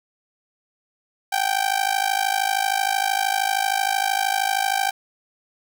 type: tone with amplitude modulation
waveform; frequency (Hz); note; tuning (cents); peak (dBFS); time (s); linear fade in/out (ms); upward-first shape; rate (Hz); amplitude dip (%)
sawtooth; 781; G5; -7; -12; 1.32-4.91; 10; sine; 53; 90
effects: 9-bit